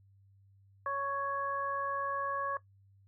harmonic tone, 556 Hz, C#5, 5 cents sharp, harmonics 1 / 2 / 3, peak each -39 / -33 / -40 dBFS, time 0.86-2.57 s, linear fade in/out 2 ms, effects noise-tail reverb RT60 0.1 s tail -17 dB re dry + added 98 Hz sine -60 dBFS peak until 3.07 s

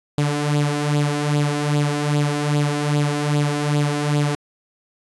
sawtooth tone with flanger, 146.83 Hz, D3, in tune, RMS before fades -20 dBFS, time 0.18-4.35 s, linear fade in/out 0 ms, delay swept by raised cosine 0.25 to 2.95 ms, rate 2.5 Hz, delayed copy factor +0.6, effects resampled to 24000 Hz

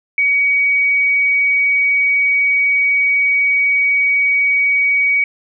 sine tone, 2258 Hz, C#7, 31 cents sharp, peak -11 dBFS, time 0.18-5.24 s, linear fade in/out 2 ms, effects none

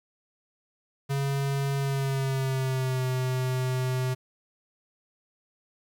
square tone with pitch glide, 138.59 to 128.56 Hz, C#3 to C3, 0 to -30 cents, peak -26 dBFS, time 1.09-4.15 s, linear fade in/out 20 ms, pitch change -130 cents, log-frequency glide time 1.77-3.05 s, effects 10-bit

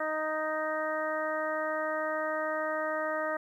harmonic tone, 311.1 Hz, D#4, in tune, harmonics 1 / 2 / 3 / 4 / 5 / 6, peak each -41 / -32 / -40 / -36 / -39 / -38 dBFS, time 0-3.37 s, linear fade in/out 5 ms, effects 11-bit

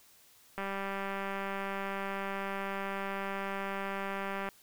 click train, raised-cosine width 0.5 ms, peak -22 dBFS, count 767, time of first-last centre 0.58-4.488 s, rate 196 Hz, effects white hiss -61 dBFS RMS until 4.62 s

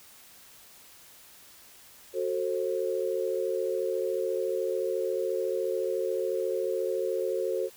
sine chord, F# diminished, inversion none, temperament just, 370 / 444 / 532.8 Hz, F#4 / A4 / C5, 0 / +16 / +31 cents, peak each -31 dBFS, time 2.13-7.7 s, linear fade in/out 50 ms, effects white hiss -53 dBFS RMS until 7.76 s

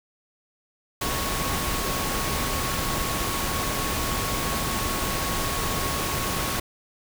sine tone in noise, 1103 Hz, C#6, 9 cents flat, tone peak -33 dBFS, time 1.01-6.6 s, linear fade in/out 5 ms, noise pink, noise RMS -27 dBFS, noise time 1.01-6.6 s, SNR -9 dB, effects none

